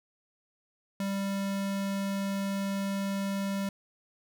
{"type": "tone", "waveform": "square", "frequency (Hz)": 196.9, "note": "G3", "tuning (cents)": 8, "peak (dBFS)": -30, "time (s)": [1, 3.69], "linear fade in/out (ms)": 2, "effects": []}